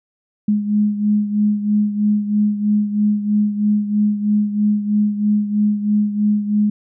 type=beating tone pair; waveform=sine; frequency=208.1 / 211.2 Hz; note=G#3 / G#3; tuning=+4 / +29 cents; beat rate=3.1 Hz; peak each=-15 / -21 dBFS; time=0.48-6.7 s; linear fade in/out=5 ms; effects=none